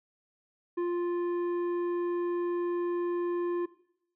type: tone with tanh clipping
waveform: sine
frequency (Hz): 349.2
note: F4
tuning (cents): 0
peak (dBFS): -29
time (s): 0.77-3.66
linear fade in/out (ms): 10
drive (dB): 9
effects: noise-tail reverb RT60 0.7 s tail -18 dB re dry